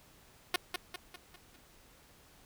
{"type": "tone with echo", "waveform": "5% pulse", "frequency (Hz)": 360, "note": "F#4", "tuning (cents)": -47, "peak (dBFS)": -16, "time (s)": [0.54, 0.56], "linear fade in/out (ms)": 2, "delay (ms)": 200, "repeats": 5, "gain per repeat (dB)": -6, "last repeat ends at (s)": 1.56, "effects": ["pink hiss -61 dBFS RMS until 2.45 s"]}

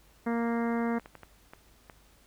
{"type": "harmonic tone", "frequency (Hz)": 233.1, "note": "A#3", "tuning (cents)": 0, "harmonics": [1, 2, 3, 4, 5, 6, 7, 8, 9], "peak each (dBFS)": [-28, -34, -38, -40, -42, -44, -45, -46, -47], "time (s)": [0.26, 0.99], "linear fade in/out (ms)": 10}
{"type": "clicks", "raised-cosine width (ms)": 0.5, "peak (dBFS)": -30, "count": 6, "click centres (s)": [0.997, 1.059, 1.153, 1.233, 1.535, 1.898]}
{"effects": ["added 50 Hz sine -62 dBFS peak until 2.26 s", "pink hiss -62 dBFS RMS until 2.26 s"]}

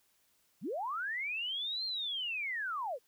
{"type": "linear two-way sweep", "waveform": "sine", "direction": "up then down", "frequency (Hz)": [130.3, 4234, 440.4], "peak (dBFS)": -34, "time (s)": [0.61, 2.99], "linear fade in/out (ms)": 50, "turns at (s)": 1.85, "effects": ["white hiss -72 dBFS RMS until 3.07 s"]}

